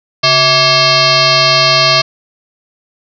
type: tone with frequency modulation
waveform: sine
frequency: 2684 Hz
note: E7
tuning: 31 cents sharp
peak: -6 dBFS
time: 0.23-2.02 s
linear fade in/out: 10 ms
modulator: 509 Hz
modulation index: 4.6
effects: none